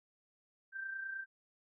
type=tone with amplitude modulation; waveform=sine; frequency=1568 Hz; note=G6; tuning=in tune; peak=-37 dBFS; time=0.72-1.26 s; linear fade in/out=50 ms; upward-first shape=sine; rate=29.8 Hz; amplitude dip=50%; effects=none